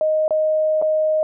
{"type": "tone with dropouts", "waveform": "sine", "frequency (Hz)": 622.3, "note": "D#5", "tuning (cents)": 0, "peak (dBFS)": -15, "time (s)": [0.01, 1.23], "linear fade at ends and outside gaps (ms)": 1, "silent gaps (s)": [[0.28, 0.307], [0.816, 0.823]], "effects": []}